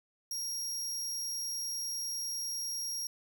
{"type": "tone", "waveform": "sawtooth", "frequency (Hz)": 5610, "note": "F8", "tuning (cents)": 7, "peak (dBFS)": -32, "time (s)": [0.31, 3.07], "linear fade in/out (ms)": 2, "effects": []}